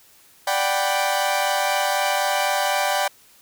sawtooth chord, G major seventh, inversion second, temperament equal, 587.3 / 740 / 784 / 987.8 Hz, D5 / F#5 / G5 / B5, 0 / 0 / 0 / 0 cents, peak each -21 / -23 / -19 / -24 dBFS, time 0.47-3.08 s, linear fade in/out 5 ms, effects white hiss -53 dBFS RMS until 3.41 s

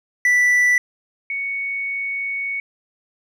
triangle / sine tone pair in turn, 1972 / 2224 Hz, B6 / C#7, -3 / +5 cents, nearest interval major second, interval 208 cents, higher second, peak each -11 / -22 dBFS, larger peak first, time 0.25-0.78 / 1.3-2.6 s, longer second, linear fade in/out 2 ms, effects none

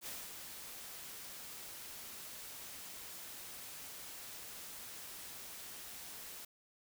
white noise with ADSR envelope, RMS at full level -44 dBFS, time 0.01-6.45 s, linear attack 54 ms, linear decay 220 ms, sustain -5 dB, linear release 4 ms, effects none

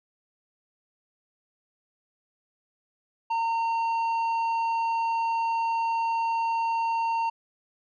sine tone with tanh clipping, 915 Hz, A#5, 32 cents flat, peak -25 dBFS, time 3.3-7.3 s, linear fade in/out 10 ms, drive 7 dB, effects none

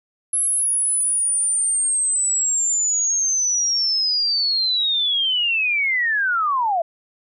sine linear sweep, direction down, 11000 to 645 Hz, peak -17 dBFS, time 0.33-6.82 s, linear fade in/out 5 ms, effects none

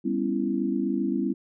sine chord, C# half-diminished seventh, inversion second, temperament just, 199.57 / 249.5 / 277.2 / 332.6 Hz, G3 / B3 / C#4 / E4, +31 / +18 / 0 / +16 cents, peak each -29 dBFS, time 0.04-1.34 s, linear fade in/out 20 ms, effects none

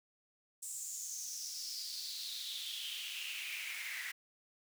pink noise with high-pass filter sweep, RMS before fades -43 dBFS, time 0.62-4.12 s, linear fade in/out 10 ms, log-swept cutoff 7900 to 1900 Hz, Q 5.9, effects none

